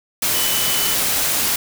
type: tone in noise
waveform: sine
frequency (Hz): 2998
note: F#7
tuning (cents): +22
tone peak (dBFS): -25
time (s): 0.34-0.94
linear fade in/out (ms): 5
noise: white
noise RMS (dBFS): -19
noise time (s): 0.22-1.56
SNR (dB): -9
effects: none